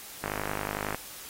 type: click train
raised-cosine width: 0.5 ms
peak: -16 dBFS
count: 37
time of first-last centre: 0.24-0.946 s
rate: 51 Hz
effects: white hiss -44 dBFS RMS until 1.29 s + AAC 48 kbps